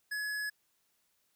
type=tone with hard clipping; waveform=sine; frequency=1693 Hz; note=G#6; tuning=33 cents sharp; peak=-35 dBFS; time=0.11-0.5 s; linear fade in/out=10 ms; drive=17 dB; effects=white hiss -75 dBFS RMS until 1.35 s